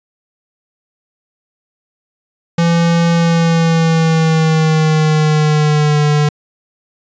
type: tone with pitch glide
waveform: square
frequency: 168.9 to 148.74 Hz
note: E3 to D3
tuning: +42 to +22 cents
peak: -10 dBFS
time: 2.58-6.29 s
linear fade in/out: 5 ms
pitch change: -220 cents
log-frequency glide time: 3.13-6.03 s
effects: resampled to 16000 Hz